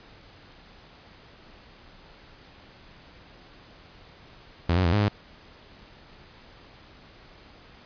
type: tone with pitch steps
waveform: sawtooth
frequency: 85.4 / 92.4 / 84.3 / 104.2 / 103.3 Hz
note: F2 / F#2 / E2 / G#2 / G#2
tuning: -38 / -2 / +39 / +6 / -9 cents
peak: -16 dBFS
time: 4.69-5.085 s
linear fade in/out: 5 ms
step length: 79 ms
effects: pink hiss -51 dBFS RMS until 7.85 s + resampled to 11025 Hz